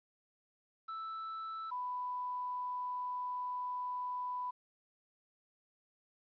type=tone pair in turn; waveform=triangle / sine; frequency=1318.5 / 993.8 Hz; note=E6 / B5; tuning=0 / +11 cents; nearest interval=perfect fourth; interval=489 cents; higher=first; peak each=-38 / -36 dBFS; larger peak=second; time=0.88-1.71 / 1.71-4.51 s; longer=second; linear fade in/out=10 ms; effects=resampled to 11025 Hz + 12-bit